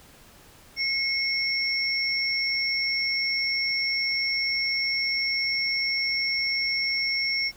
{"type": "tone pair together", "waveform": "sine", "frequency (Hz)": [2168, 5463], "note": ["C#7", "F8"], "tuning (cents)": [-39, -39], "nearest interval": "octave + major third", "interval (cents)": 1600, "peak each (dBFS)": -26, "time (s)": [0.76, 7.52], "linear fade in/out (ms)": 50, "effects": ["pink hiss -52 dBFS RMS until 7.56 s"]}